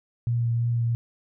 sine tone with vibrato, 117.8 Hz, A#2, 19 cents sharp, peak -21 dBFS, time 0.27-0.95 s, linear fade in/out 0 ms, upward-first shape triangle, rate 3 Hz, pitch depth 18 cents each way, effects none

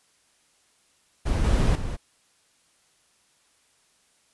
brown noise with level steps, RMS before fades -23 / -20 / -30 dBFS, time 1.25-1.97 s, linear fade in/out 20 ms, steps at 1.44 / 1.75 s, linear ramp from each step 5 ms, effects white hiss -64 dBFS RMS until 4.33 s + resampled to 24000 Hz

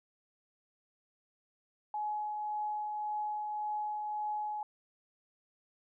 sine tone with tremolo, 844 Hz, G#5, 28 cents sharp, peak -32 dBFS, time 1.94-4.63 s, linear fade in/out 2 ms, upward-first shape triangle, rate 1.8 Hz, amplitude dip 30%, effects none

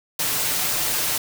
white noise with comb filter, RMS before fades -23 dBFS, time 0.19-1.18 s, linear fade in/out 5 ms, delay 6.7 ms, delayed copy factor +0.5, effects none

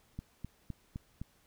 click train, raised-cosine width 5 ms, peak -27 dBFS, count 5, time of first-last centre 0.19-1.216 s, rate 3.9 Hz, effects pink hiss -68 dBFS RMS until 1.46 s

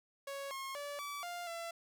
sawtooth tone with pitch steps, 555 / 1078 / 576 / 1151 / 700 / 675 Hz, C#5 / C#6 / D5 / D6 / F5 / E5, +2 / -49 / -34 / -35 / +4 / +41 cents, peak -37 dBFS, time 0.27-1.71 s, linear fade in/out 5 ms, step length 240 ms, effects none

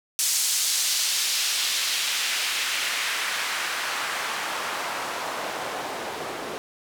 white noise with band-pass filter sweep, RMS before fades -27 dBFS, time 0.19-6.58 s, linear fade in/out 0 ms, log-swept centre 6700 to 460 Hz, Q 0.98, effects none

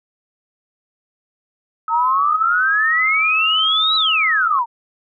sine tone, 1282 Hz, E6, 49 cents flat, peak -20 dBFS, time 1.88-4.59 s, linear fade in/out 2 ms
sine exponential two-way sweep, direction up then down, 898 to 3975 to 898 Hz, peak -14 dBFS, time 1.89-4.66 s, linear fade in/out 50 ms, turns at 3.96 s
effects none

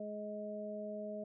harmonic tone, 210 Hz, G#3, 19 cents sharp, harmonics 1 / 2 / 3, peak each -45 / -48 / -42 dBFS, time 0-1.24 s, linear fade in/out 5 ms, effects none

